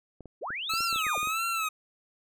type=clicks; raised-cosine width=2 ms; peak=-31 dBFS; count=11; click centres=0.207 / 0.257 / 0.505 / 0.737 / 0.806 / 0.928 / 0.96 / 1.067 / 1.178 / 1.23 / 1.273 s
type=linear two-way sweep; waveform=sine; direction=up then down; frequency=280 to 5580 to 280 Hz; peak=-32 dBFS; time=0.41-1.18 s; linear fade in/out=20 ms; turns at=0.83 s
type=tone with vibrato; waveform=25% pulse; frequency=1289 Hz; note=E6; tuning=39 cents flat; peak=-24 dBFS; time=0.69-1.69 s; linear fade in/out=10 ms; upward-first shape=sine; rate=1.6 Hz; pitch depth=100 cents each way
effects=none